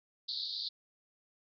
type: band-pass noise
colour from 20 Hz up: pink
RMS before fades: -38 dBFS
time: 0.28-0.69 s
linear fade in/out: 10 ms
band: 3700 to 4700 Hz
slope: 96 dB/octave
effects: MP3 64 kbps